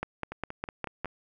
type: two click trains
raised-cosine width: 0.5 ms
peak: -22 / -16 dBFS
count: 5 / 6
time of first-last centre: 0.32-1.057 / 0.03-1.046 s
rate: 5.43 / 4.92 Hz
effects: none